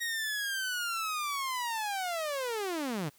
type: linear sweep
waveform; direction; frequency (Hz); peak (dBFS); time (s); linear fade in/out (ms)
sawtooth; down; 1892 to 134.3; -28; 0-3.1; 20
effects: white hiss -63 dBFS RMS until 3.18 s